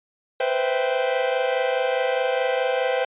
45% pulse chord, C major seventh, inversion third, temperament equal with one note detuned, 493.9 / 518.7 / 659.3 / 784 Hz, B4 / C5 / E5 / G5, 0 / -15 / 0 / 0 cents, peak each -27 / -23 / -29 / -28 dBFS, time 0.4-3.05 s, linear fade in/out 5 ms, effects resampled to 8000 Hz

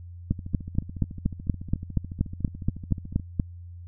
two click trains, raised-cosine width 5 ms, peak -10 / -24 dBFS, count 14 / 41, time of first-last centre 0.31-3.398 / 0.32-3.198 s, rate 4.21 / 13.9 Hz, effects added 87 Hz sine -39 dBFS peak until 3.87 s

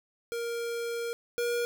square tone pair in turn, 468.1 / 476.6 Hz, A#4 / A#4, +7 / +38 cents, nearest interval unison, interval 31 cents, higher second, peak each -32 / -28 dBFS, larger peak second, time 0.32-1.13 / 1.38-1.65 s, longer first, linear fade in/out 0 ms, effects none

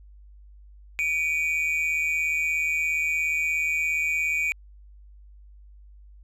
triangle tone pair together, 2298 / 2455 Hz, D7 / D#7, -38 / -24 cents, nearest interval minor second, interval 114 cents, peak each -24 dBFS, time 0.99-4.52 s, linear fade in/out 0 ms, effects added 50 Hz sine -46 dBFS peak until 6.23 s

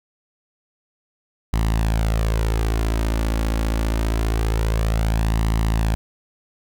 sawtooth tone with flanger, 55 Hz, A1, in tune, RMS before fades -20 dBFS, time 1.53-5.95 s, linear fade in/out 0 ms, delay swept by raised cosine 1 to 3.6 ms, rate 0.25 Hz, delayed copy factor +0.5, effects none

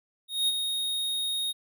square tone with ADSR envelope, 3729 Hz, A#7, in tune, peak -22 dBFS, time 0.28-1.53 s, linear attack 200 ms, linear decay 32 ms, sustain -6 dB, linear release 25 ms, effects none

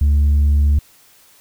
triangle tone with tanh clipping, 72.6 Hz, D2, 19 cents flat, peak -11 dBFS, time 0.01-0.79 s, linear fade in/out 5 ms, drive 7 dB, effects white hiss -50 dBFS RMS until 1.4 s

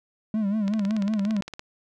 triangle tone with vibrato, 207.7 Hz, G#3, in tune, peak -20 dBFS, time 0.34-1.41 s, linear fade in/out 2 ms, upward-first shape sine, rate 5.4 Hz, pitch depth 110 cents each way
click train, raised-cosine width 0.2 ms, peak -19 dBFS, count 17, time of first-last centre 0.68-1.594 s, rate 17.5 Hz
effects none

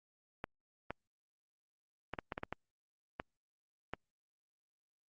clicks, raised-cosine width 0.5 ms, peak -23 dBFS, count 10, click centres 0.441 / 0.906 / 2.137 / 2.188 / 2.322 / 2.379 / 2.434 / 2.526 / 3.199 / 3.936 s, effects Opus 48 kbps

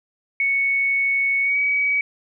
sine tone with pitch glide, 2217 to 2269 Hz, C#7 to C#7, 0 to +40 cents, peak -17 dBFS, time 0.4-2.01 s, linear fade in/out 2 ms, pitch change +40 cents, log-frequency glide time 1.42-1.58 s, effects none

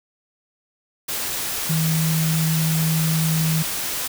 sine tone in noise, 160 Hz, D#3, 49 cents sharp, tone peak -18 dBFS, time 1.69-3.63 s, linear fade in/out 10 ms, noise white, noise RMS -26 dBFS, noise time 1.08-4.08 s, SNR +5 dB, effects none

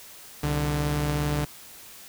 sawtooth tone pair together, 65.23 / 147.7 Hz, C2 / D3, -5 / +10 cents, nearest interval octave + major second, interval 1415 cents, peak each -26 / -21 dBFS, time 0.43-1.45 s, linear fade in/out 5 ms, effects white hiss -46 dBFS RMS until 2.08 s

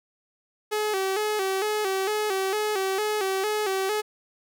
sawtooth tone with vibrato, 403.6 Hz, G#4, 49 cents flat, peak -20 dBFS, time 0.71-4.02 s, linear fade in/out 20 ms, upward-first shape square, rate 2.2 Hz, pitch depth 89 cents each way, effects none

